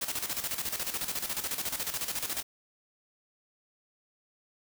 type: noise with tremolo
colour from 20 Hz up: white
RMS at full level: -32 dBFS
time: 0.01-2.43 s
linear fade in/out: 10 ms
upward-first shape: square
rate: 14 Hz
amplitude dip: 65%
effects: none